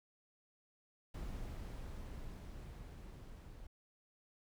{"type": "noise with level ramp", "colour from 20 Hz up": "brown", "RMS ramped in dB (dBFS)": [-44, -53], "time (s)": [1.14, 3.67], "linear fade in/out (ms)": 5, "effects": []}